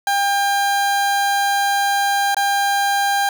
30% pulse tone with dropouts, 800 Hz, G5, 35 cents sharp, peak -13 dBFS, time 0.07-3.29 s, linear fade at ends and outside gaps 2 ms, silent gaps 2.346-2.367 s, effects none

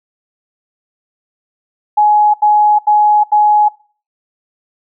sine tone bursts, 840 Hz, G#5, 19 cents sharp, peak -6 dBFS, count 4, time 1.97-3.687 s, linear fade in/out 10 ms, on 370 ms, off 79 ms, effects noise-tail reverb RT60 0.4 s tail -21 dB re dry

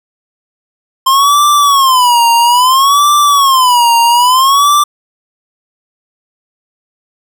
square tone with vibrato, 1047 Hz, C6, 1 cent sharp, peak -6 dBFS, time 1.06-4.84 s, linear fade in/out 10 ms, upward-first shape sine, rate 0.6 Hz, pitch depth 200 cents each way, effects none

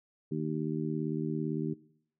harmonic tone, 77.78 Hz, D#2, in tune, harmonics 2 / 3 / 4 / 5, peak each -34 / -36 / -37 / -38 dBFS, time 0.31-1.74 s, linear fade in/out 10 ms, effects noise-tail reverb RT60 0.7 s tail -20 dB re dry

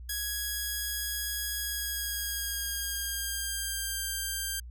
5% pulse tone with pitch glide, 1661.2 to 1584.4 Hz, G#6 to G6, 0 to +18 cents, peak -21 dBFS, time 0.09-4.6 s, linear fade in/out 5 ms, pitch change -82 cents, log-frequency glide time 1.57-4.03 s, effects added 60 Hz sine -41 dBFS peak until 4.7 s

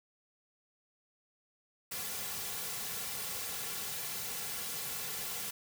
white noise with comb filter, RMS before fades -39 dBFS, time 1.91-5.51 s, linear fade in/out 10 ms, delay 3.2 ms, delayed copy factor -0.75, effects none

